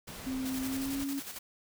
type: noise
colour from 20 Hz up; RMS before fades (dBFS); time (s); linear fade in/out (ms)
pink; -44; 0.07-1.04; 10
type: tone with pitch glide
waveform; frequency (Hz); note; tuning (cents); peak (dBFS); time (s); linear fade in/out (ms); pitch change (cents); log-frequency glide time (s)
sine; 261.6 to 276.7; C4 to C#4; 0 to -3; -32; 0.26-1.2; 10; +97; 0.61-1
type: noise with tremolo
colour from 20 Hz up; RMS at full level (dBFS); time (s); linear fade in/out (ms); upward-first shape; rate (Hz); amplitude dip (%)
white; -41; 0.45-1.39; 10; square; 11; 50
effects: none